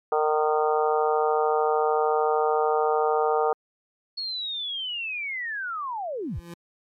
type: harmonic tone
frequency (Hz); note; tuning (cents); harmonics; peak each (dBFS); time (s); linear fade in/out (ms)
153.4; D#3; -24; 3 / 4 / 5 / 6 / 7 / 8 / 9; -23 / -30 / -25 / -30 / -38 / -29 / -39; 0.12-3.53; 2
type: linear sweep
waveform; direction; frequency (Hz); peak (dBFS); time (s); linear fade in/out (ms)
sine; down; 4370 to 34.65; -28; 4.17-6.4; 10
type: tone with exponential growth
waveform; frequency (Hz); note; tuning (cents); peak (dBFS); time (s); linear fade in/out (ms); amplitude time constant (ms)
25% pulse; 171.1; F3; -35; -31; 6.12-6.54; 5; 91
effects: MP3 64 kbps